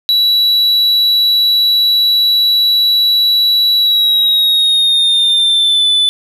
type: tone with pitch glide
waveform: triangle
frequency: 3925 to 3497 Hz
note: B7 to A7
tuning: -11 to -11 cents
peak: -7 dBFS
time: 0.09-6.09 s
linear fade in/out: 0 ms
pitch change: -200 cents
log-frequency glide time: 3.77-5.88 s
effects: none